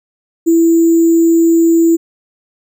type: tone with sample-and-hold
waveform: sine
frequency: 331.8 Hz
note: E4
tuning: 11 cents sharp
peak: -6 dBFS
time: 0.46-1.97 s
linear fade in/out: 20 ms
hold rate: 7350 Hz
effects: none